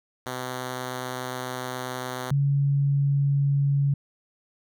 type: tone pair in turn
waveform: 5% pulse / sine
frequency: 127.2 / 140.57 Hz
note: C3 / C#3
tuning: -48 / +25 cents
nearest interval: major second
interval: 173 cents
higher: second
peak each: -19 dBFS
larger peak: neither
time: 0.26-2.31 / 2.31-3.94 s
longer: first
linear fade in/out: 5 ms
effects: none